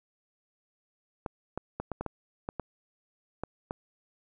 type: clicks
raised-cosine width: 1 ms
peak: -19 dBFS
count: 10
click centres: 1.262 / 1.576 / 1.8 / 1.917 / 2.01 / 2.063 / 2.489 / 2.597 / 3.436 / 3.709 s
effects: none